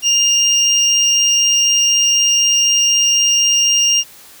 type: tone pair together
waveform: triangle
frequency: 2813 / 5626 Hz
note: F7 / F8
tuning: +12 / +12 cents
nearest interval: octave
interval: 1200 cents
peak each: -12 dBFS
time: 0.02-4.04 s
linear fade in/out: 50 ms
effects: white hiss -41 dBFS RMS until 4.4 s